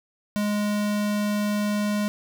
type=tone; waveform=square; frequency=207.7 Hz; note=G#3; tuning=in tune; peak=-23 dBFS; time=0.36-2.08 s; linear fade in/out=0 ms; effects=none